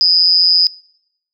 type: tone with amplitude modulation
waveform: sine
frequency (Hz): 4978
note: D#8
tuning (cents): 0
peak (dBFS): -4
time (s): 0.01-0.67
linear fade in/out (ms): 0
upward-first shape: sine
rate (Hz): 174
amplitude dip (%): 85
effects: noise-tail reverb RT60 0.8 s tail -24 dB re dry